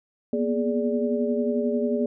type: tone cluster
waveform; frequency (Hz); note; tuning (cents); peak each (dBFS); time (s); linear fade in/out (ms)
sine; 237.8 / 249 / 417.7 / 584; A#3 / B3 / G#4 / D5; +35 / +14 / +10 / -10; -25 / -31 / -26 / -29; 0.33-2.06; 2
effects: none